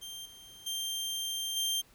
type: tone with level steps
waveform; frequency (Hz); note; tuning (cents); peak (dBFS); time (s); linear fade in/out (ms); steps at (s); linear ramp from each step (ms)
sawtooth; 3167; G7; +17; -38 / -47 / -30 / -26; 0.01-1.82; 20; 0.25 / 0.66 / 1.56; 10
effects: pink hiss -62 dBFS RMS until 1.94 s